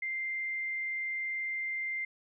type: tone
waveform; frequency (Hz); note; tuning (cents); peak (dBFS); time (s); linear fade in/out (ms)
sine; 2093; C7; 0; -32; 0.02-2.05; 5
effects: none